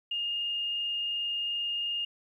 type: tone with frequency modulation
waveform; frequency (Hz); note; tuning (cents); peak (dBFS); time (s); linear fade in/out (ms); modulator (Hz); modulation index
sine; 2832; F7; +23; -29; 0.11-2.05; 5; 22.7; 0.61
effects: 11-bit